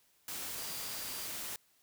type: tone in noise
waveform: sine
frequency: 4749 Hz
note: D8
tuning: 18 cents sharp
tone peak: -49 dBFS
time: 0.58-1.26 s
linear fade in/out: 2 ms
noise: white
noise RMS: -41 dBFS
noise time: 0.28-1.56 s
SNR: -11 dB
effects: white hiss -70 dBFS RMS until 1.82 s

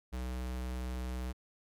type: tone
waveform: square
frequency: 62.7 Hz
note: B1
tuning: 27 cents sharp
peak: -36 dBFS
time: 0.12-1.33 s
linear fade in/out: 20 ms
effects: MP3 96 kbps

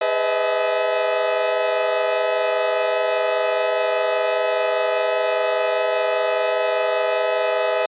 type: tone cluster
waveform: 40% pulse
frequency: 411.8 / 503 / 617 / 642 / 858 Hz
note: G#4 / B4 / D#5 / E5 / A5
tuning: -15 / +32 / -15 / -46 / -44 cents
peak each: -28 / -23 / -28 / -20 / -28 dBFS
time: 0.01-7.86 s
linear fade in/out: 5 ms
effects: resampled to 8000 Hz

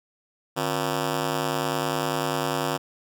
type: ring-modulated tone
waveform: 10% pulse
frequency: 209.5 Hz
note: G#3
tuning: 15 cents sharp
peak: -13 dBFS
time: 0.56-2.78 s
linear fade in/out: 20 ms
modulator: 59.7 Hz
effects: none

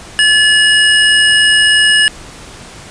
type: tone pair together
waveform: square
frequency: 1721 / 2896 Hz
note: A6 / F#7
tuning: -39 / -38 cents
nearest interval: major sixth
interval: 901 cents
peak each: -10 dBFS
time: 0.19-2.08 s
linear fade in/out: 0 ms
effects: pink hiss -33 dBFS RMS until 2.9 s + resampled to 22050 Hz

